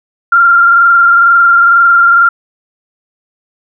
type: tone with frequency modulation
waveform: sine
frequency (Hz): 1385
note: F6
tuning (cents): -15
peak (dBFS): -3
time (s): 0.32-2.29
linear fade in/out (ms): 5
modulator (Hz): 22.1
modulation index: 1.1
effects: none